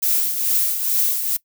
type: noise with tremolo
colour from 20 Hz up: violet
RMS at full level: -17 dBFS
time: 0.02-1.37 s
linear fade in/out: 10 ms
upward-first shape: triangle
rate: 2.3 Hz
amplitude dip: 60%
effects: noise-tail reverb RT60 0.1 s tail -20 dB re dry